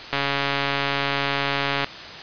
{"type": "click train", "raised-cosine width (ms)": 0.3, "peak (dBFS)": -6, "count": 241, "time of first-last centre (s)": [0.13, 1.844], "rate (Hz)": 140, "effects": ["white hiss -36 dBFS RMS until 2.22 s", "resampled to 11025 Hz"]}